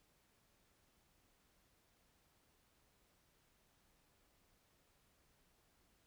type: silence
effects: pink hiss -75 dBFS RMS until 6.06 s